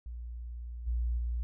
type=tone with level steps; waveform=sine; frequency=59.2 Hz; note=A#1; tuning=27 cents sharp; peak=-38 / -28 / -30 dBFS; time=0.06-1.43 s; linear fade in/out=0 ms; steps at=0.86 / 1.17 s; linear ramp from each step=20 ms; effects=none